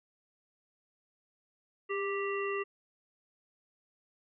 harmonic tone with a mistuned harmonic, 392 Hz, G4, in tune, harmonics 1 / 3 / 5 / 7, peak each -33 / -38 / -40 / -41 dBFS, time 1.89-2.64 s, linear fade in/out 20 ms, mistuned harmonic 1, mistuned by +33 cents, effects none

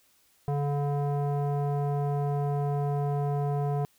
square tone with low-pass filter, 143.4 Hz, D3, 41 cents flat, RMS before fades -28 dBFS, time 0.48-3.85 s, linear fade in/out 0 ms, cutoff 770 Hz, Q 2, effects white hiss -65 dBFS RMS until 3.98 s

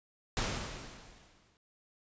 pink noise with exponential decay, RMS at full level -31 dBFS, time 0.37-1.57 s, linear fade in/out 1 ms, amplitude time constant 260 ms, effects resampled to 16000 Hz

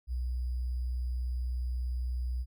sine tone with sample-and-hold, 61.74 Hz, B1, in tune, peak -30 dBFS, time 0.07-2.46 s, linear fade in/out 50 ms, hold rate 4900 Hz, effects none

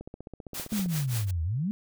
click train, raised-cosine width 2 ms, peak -27 dBFS, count 14, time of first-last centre 0.01-0.86 s, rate 15.3 Hz
white noise with tremolo, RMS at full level -34 dBFS, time 0.54-1.31 s, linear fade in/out 5 ms, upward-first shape triangle, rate 5.2 Hz, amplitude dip 100%
sine exponential two-way sweep, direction down then up, 220 to 77.78 to 220 Hz, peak -26 dBFS, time 0.72-1.71 s, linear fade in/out 0 ms, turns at 1.43 s
effects none

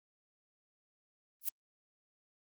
violet noise with exponential growth, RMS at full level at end -27 dBFS, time 1.41-1.49 s, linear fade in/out 5 ms, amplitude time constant 16 ms, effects Opus 24 kbps

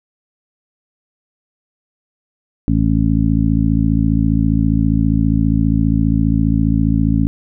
harmonic tone, 54.9 Hz, A1, 3 cents flat, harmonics 1 / 2 / 3 / 4 / 5, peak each -18 / -18 / -18 / -18 / -18 dBFS, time 2.68-7.27 s, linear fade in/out 0 ms, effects none

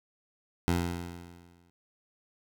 15% pulse tone with exponential decay, 86.7 Hz, F2, 12 cents flat, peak -17 dBFS, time 0.68-1.7 s, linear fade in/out 0 ms, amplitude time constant 220 ms, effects none

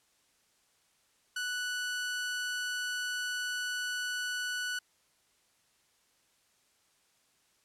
sawtooth tone, 1481 Hz, F#6, 1 cent sharp, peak -29 dBFS, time 1.36-4.79 s, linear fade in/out 5 ms, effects white hiss -70 dBFS RMS until 7.64 s + low-pass 10000 Hz 12 dB/octave

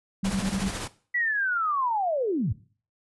sine tone bursts, 192.8 Hz, G3, 28 cents flat, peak -24 dBFS, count 5, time 0.23-0.684 s, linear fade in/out 5 ms, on 70 ms, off 26 ms
pink noise with tremolo, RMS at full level -31 dBFS, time 0.24-0.88 s, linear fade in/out 10 ms, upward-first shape sine, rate 14 Hz, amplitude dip 40%
sine linear sweep, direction down, 1975.5 to 77.8 Hz, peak -23 dBFS, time 1.14-2.53 s, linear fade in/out 10 ms
effects noise-tail reverb RT60 0.4 s tail -17 dB re dry + resampled to 24000 Hz

